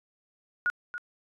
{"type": "tone with echo", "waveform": "sine", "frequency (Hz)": 1446, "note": "F#6", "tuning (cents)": -40, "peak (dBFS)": -23, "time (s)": [0.66, 0.7], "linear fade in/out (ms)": 0, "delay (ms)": 280, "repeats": 1, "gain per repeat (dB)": -10, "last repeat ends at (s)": 0.98, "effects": ["resampled to 24000 Hz"]}